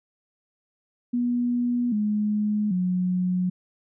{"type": "tone with pitch steps", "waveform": "sine", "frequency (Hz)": [242.7, 210.1, 181.82], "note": ["B3", "G#3", "F#3"], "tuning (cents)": [-30, 20, -30], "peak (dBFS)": -21, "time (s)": [1.13, 3.5], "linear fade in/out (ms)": 10, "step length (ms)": 790, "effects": []}